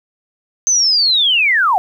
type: linear sweep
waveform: sine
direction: down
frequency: 6290 to 700 Hz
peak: -10 dBFS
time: 0.67-1.78 s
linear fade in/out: 0 ms
effects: 8-bit